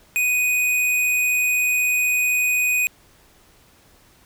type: tone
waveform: square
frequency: 2489 Hz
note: D#7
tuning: in tune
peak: -18 dBFS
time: 0.16-2.87 s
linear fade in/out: 0 ms
effects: pink hiss -54 dBFS RMS until 4.25 s